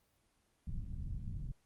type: low-pass noise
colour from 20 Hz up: pink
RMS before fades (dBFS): -41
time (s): 0.67-1.52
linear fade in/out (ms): 5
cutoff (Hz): 160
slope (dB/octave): 24
effects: pink hiss -75 dBFS RMS until 1.65 s + Opus 24 kbps